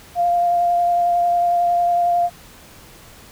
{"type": "tone with vibrato", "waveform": "sine", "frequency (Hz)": 698, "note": "F5", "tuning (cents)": -1, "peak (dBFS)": -14, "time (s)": [0.15, 2.3], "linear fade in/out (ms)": 50, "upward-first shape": "sine", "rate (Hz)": 11, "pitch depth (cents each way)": 12, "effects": ["pink hiss -44 dBFS RMS until 3.31 s"]}